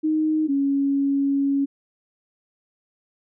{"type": "tone pair in turn", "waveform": "sine", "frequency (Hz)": [311.1, 277.9], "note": ["D#4", "C#4"], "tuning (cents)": [0, 4], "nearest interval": "major second", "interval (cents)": 196, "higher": "first", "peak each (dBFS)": -18, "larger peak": "neither", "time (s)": [[0.03, 0.48], [0.48, 1.66]], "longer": "second", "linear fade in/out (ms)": 20, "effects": []}